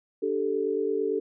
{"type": "chord", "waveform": "sine", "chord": "D suspended fourth", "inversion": "none", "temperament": "just", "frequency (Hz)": [293.7, 391.6, 440.5], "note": ["D4", "G4", "A4"], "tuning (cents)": [0, -2, 2], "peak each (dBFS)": [-33, -28, -27], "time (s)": [0.22, 1.2], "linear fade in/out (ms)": 10, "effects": []}